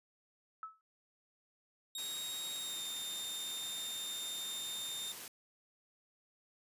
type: tone with exponential decay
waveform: sine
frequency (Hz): 1300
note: E6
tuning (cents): -24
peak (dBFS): -38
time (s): 0.63-0.81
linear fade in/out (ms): 1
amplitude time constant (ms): 38
type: tone with pitch glide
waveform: sawtooth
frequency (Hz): 3748 to 3641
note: A#7 to A#7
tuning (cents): +9 to -41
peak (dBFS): -37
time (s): 1.95-5.12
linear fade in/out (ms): 2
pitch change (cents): -50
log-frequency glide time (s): 2.55-2.83
type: high-pass noise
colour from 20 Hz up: white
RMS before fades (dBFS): -47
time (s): 1.98-5.28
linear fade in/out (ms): 2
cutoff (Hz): 110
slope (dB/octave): 12
effects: resampled to 32000 Hz